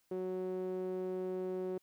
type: tone with band-pass filter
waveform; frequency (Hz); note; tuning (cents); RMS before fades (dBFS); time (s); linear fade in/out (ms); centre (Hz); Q
sawtooth; 185; F#3; 0; -38; 0.11-1.78; 5; 400; 3.4
effects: white hiss -75 dBFS RMS until 1.82 s